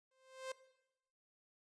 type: tone with exponential growth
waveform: sawtooth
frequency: 523.3 Hz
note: C5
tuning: in tune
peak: -36 dBFS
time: 0.11-0.52 s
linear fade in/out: 5 ms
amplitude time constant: 87 ms
effects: noise-tail reverb RT60 0.9 s tail -17 dB re dry + resampled to 22050 Hz